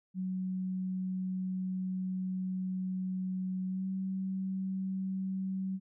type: tone with pitch glide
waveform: sine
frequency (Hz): 186.1 to 190.01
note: F#3 to F#3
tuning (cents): +10 to +46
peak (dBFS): -32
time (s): 0.14-5.8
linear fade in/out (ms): 50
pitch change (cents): +36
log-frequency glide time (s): 3.67-3.87
effects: none